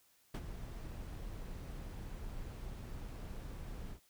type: noise with ADSR envelope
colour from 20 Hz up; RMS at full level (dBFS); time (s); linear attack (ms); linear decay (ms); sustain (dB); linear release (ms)
brown; -35; 0.34-4; 7; 52; -10; 87
effects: white hiss -70 dBFS RMS until 4.09 s